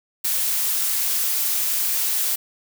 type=noise; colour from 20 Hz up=blue; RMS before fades=-22 dBFS; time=0.24-2.36 s; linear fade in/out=10 ms; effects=none